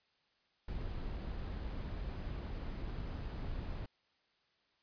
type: noise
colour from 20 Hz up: brown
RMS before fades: -41 dBFS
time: 0.68-3.86 s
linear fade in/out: 5 ms
effects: white hiss -75 dBFS RMS until 4.82 s + resampled to 11025 Hz